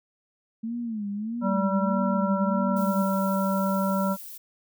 sine tone with vibrato, 219.4 Hz, A3, 5 cents flat, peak -28 dBFS, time 0.63-3.03 s, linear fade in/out 10 ms, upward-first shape sine, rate 1.6 Hz, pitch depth 150 cents each way
harmonic tone, 193.3 Hz, G3, 24 cents flat, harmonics 1 / 3 / 5 / 7, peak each -24 / -29 / -31 / -32 dBFS, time 1.41-4.17 s, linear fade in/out 50 ms
violet noise, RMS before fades -41 dBFS, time 2.76-4.38 s, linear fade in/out 10 ms
effects none

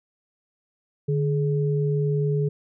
sine tone pair together, 148.5 / 421 Hz, D3 / G#4, +20 / +24 cents, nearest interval octave + tritone, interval 1804 cents, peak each -21 / -26 dBFS, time 1.08-2.49 s, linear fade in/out 10 ms, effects none

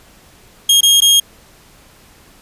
sawtooth tone with dropouts, 3250 Hz, G#7, 38 cents flat, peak -4 dBFS, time 0.69-1.2 s, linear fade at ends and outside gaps 5 ms, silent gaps 0.808-0.83 / 1.005-1.019 s, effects pink hiss -46 dBFS RMS until 2.41 s + resampled to 32000 Hz

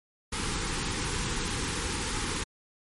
pink band-stop noise, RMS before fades -31 dBFS, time 0.32-2.44 s, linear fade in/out 10 ms, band 510 to 800 Hz, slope 96 dB/octave, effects MP3 48 kbps

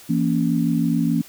sine chord, A# diminished, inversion second, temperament just, 167.82 / 233.1 / 279.7 Hz, E3 / A#3 / C#4, +31 / 0 / +16 cents, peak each -21 / -21 / -22 dBFS, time 0.09-1.22 s, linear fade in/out 10 ms, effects white hiss -45 dBFS RMS until 1.28 s

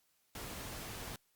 pink noise, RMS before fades -45 dBFS, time 0.35-1.16 s, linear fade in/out 2 ms, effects white hiss -75 dBFS RMS until 1.35 s + Opus 48 kbps

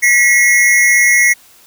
square tone pair together, 1945 / 2162 Hz, B6 / C#7, -27 / -44 cents, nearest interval major second, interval 183 cents, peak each -11 dBFS, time 0.02-1.34 s, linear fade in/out 20 ms, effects white hiss -45 dBFS RMS until 1.66 s

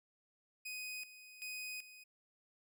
sawtooth tone with tremolo, 2500 Hz, D#7, 8 cents sharp, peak -39 dBFS, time 0.65-2.04 s, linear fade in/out 10 ms, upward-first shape square, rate 1.3 Hz, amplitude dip 75%, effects none

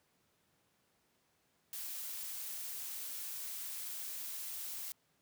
blue noise, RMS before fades -43 dBFS, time 1.73-4.92 s, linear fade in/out 0 ms, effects pink hiss -75 dBFS RMS until 5.21 s + high-pass 100 Hz 12 dB/octave

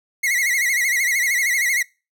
45% pulse tone with vibrato, 2049 Hz, C7, 37 cents flat, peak -17 dBFS, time 0.23-1.83 s, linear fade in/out 10 ms, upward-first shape sine, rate 13 Hz, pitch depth 120 cents each way, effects noise-tail reverb RT60 0.3 s tail -24 dB re dry

